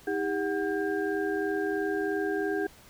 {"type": "tone cluster", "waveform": "sine", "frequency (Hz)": [318.2, 401.2, 741, 1601], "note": ["D#4", "G4", "F#5", "G6"], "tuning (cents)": [39, 40, 2, 36], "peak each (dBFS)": [-32, -29, -37, -35], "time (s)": [0.07, 2.67], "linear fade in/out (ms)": 5, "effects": ["pink hiss -54 dBFS RMS until 2.89 s"]}